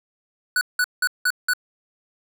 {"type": "tone bursts", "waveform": "square", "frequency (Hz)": 1480, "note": "F#6", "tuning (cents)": 0, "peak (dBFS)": -18, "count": 5, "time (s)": [0.56, 1.535], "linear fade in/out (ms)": 2, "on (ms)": 51, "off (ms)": 180, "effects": []}